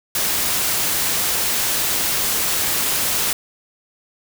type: noise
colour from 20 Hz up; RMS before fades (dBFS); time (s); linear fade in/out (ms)
white; -20; 0.15-3.33; 2
effects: none